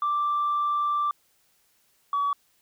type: tone pair in turn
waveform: sine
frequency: 1174.7 / 1137.3 Hz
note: D6 / C#6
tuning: 0 / +44 cents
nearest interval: minor second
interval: 56 cents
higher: first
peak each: -21 dBFS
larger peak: neither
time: 0.02-1.11 / 2.13-2.33 s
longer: first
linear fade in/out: 2 ms
effects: tanh soft clip ceiling -19 dBFS + white hiss -66 dBFS RMS until 2.61 s